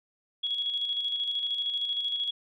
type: tone with tremolo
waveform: sine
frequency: 3339 Hz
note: G#7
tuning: 9 cents sharp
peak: -26 dBFS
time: 0.43-2.31 s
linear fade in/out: 10 ms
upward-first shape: square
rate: 13 Hz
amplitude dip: 40%
effects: none